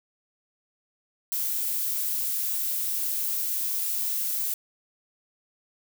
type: noise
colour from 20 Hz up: violet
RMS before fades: -28 dBFS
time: 1.32-4.54 s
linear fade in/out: 2 ms
effects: none